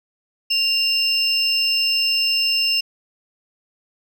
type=tone pair together; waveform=triangle; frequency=2794 / 5274 Hz; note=F7 / E8; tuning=0 / 0 cents; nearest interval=major seventh; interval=1100 cents; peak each=-18 dBFS; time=0.5-2.81 s; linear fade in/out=10 ms; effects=none